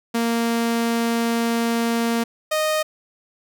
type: tone pair in turn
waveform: sawtooth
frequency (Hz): 232 / 619.4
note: A#3 / D#5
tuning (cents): -8 / -8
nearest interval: octave + perfect fourth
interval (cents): 1700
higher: second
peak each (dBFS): -15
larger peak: neither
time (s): 0.14-2.24 / 2.51-2.83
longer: first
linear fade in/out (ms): 10
effects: none